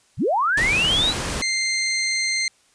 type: linear sweep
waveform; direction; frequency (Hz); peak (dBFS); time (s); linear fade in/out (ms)
sine; up; 60.7 to 4080; -17; 0.17-1.14; 50
type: noise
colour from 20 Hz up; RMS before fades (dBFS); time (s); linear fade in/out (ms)
pink; -26; 0.57-1.42; 5
type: tone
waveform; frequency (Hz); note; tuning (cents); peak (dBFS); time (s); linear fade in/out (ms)
20% pulse; 2092; C7; -1; -15; 1.42-2.48; 2
effects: white hiss -59 dBFS RMS until 2.74 s + resampled to 22050 Hz